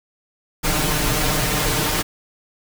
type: noise with comb filter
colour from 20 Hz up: pink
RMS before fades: -20 dBFS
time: 0.63-2.03 s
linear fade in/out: 20 ms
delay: 6.6 ms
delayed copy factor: +1
effects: none